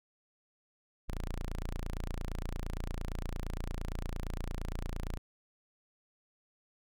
sawtooth tone, 28.71 Hz, A#0, 25 cents flat, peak -31 dBFS, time 1.08-5.18 s, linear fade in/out 10 ms, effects none

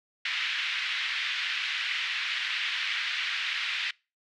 pink band-pass noise, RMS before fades -31 dBFS, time 0.25-3.91 s, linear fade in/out 5 ms, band 1800 to 3600 Hz, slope 24 dB/octave, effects noise-tail reverb RT60 0.3 s tail -25 dB re dry

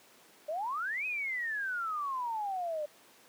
sine exponential two-way sweep, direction up then down, 584 to 2559 to 584 Hz, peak -32 dBFS, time 0.48-2.86 s, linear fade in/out 10 ms, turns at 1.06 s, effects pink hiss -59 dBFS RMS until 3.28 s + high-pass 300 Hz 12 dB/octave

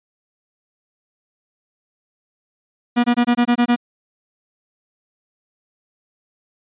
45% pulse tone bursts, 240.9 Hz, B3, 43 cents flat, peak -12 dBFS, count 8, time 2.96-3.762 s, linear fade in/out 20 ms, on 81 ms, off 22 ms, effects resampled to 8000 Hz

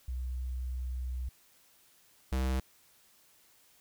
sine / square tone pair in turn, 63 / 65.18 Hz, B1 / C2, +35 / -6 cents, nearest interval minor second, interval 59 cents, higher second, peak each -33 / -29 dBFS, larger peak second, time 0.08-1.29 / 2.32-2.6 s, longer first, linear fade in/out 5 ms, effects white hiss -64 dBFS RMS until 3.8 s

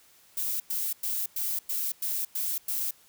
violet noise bursts, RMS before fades -30 dBFS, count 8, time 0.37-2.91 s, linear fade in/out 5 ms, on 230 ms, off 100 ms, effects white hiss -59 dBFS RMS until 3.08 s

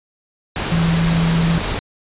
sine tone in noise, 166.1 Hz, E3, 13 cents sharp, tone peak -14 dBFS, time 0.72-1.58 s, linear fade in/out 0 ms, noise pink, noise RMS -22 dBFS, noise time 0.56-1.79 s, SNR +5 dB, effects resampled to 8000 Hz

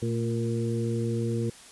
harmonic tone with a mistuned harmonic, 116.54 Hz, A#2, in tune, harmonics 1 / 2 / 3 / 4, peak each -28 / -31 / -33 / -34 dBFS, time 0.02-1.5 s, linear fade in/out 5 ms, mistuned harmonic 2, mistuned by -44 cents, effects white hiss -49 dBFS RMS until 1.71 s + resampled to 24000 Hz

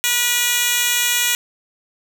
10% pulse tone with high-pass filter, 483.7 Hz, B4, 36 cents flat, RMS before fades -18 dBFS, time 0.04-1.35 s, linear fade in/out 0 ms, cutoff 3100 Hz, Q 0.67, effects none

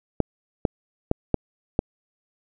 clicks, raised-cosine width 2 ms, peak -5 dBFS, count 5, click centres 0.203 / 0.652 / 1.114 / 1.343 / 1.791 s, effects none

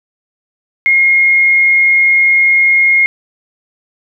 sine tone, 2145 Hz, C7, 42 cents sharp, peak -6 dBFS, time 0.86-3.06 s, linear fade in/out 0 ms, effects none

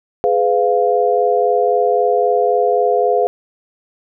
sine chord, F diminished, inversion first, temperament just, 419.1 / 502.9 / 698.5 Hz, Ab4 / Cb5 / F5, +16 / +31 / 0 cents, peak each -16 dBFS, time 0.24-3.27 s, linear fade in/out 0 ms, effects none

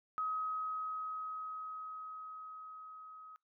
sine tone with level ramp, 1268 Hz, D#6, 32 cents sharp, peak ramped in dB -33 to -50 dBFS, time 0.18-3.36 s, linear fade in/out 0 ms, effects noise-tail reverb RT60 0.2 s tail -25 dB re dry

